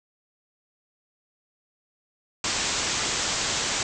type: low-pass noise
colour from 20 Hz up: white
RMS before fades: -27 dBFS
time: 2.44-3.83 s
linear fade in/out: 2 ms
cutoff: 7900 Hz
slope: 96 dB/octave
effects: none